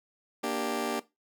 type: chord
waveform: 20% pulse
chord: G minor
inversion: first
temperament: just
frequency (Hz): 235.2 / 294 / 392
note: Bb3 / D4 / G4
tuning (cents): +16 / +2 / 0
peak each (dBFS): -29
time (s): 0.43-1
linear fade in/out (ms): 10
effects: noise-tail reverb RT60 0.2 s tail -17 dB re dry